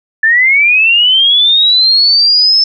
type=linear sweep; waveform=sine; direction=up; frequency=1742 to 5290 Hz; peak=-5 dBFS; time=0.23-2.64 s; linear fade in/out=5 ms; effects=none